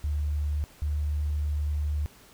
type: tone pair in turn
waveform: sine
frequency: 74 / 74.3 Hz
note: D2 / D2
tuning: +14 / +21 cents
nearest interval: unison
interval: 7 cents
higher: second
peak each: -25 dBFS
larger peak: neither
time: 0.04-0.64 / 0.82-2.06 s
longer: second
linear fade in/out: 0 ms
effects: pink hiss -54 dBFS RMS until 2.33 s